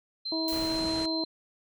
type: tone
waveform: sine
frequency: 4118 Hz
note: C8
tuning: 28 cents flat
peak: -31 dBFS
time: 0.25-1.25 s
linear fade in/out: 10 ms
type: harmonic tone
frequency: 322.8 Hz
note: E4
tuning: 36 cents flat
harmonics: 1 / 2 / 3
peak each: -30 / -36 / -40 dBFS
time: 0.32-1.24 s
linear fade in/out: 2 ms
type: noise with exponential decay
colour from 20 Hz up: blue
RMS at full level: -36 dBFS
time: 0.48-0.99 s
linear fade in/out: 1 ms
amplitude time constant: 110 ms
type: low-pass noise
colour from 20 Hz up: pink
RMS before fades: -39 dBFS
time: 0.52-1.06 s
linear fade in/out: 5 ms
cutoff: 10000 Hz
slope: 48 dB/octave
effects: none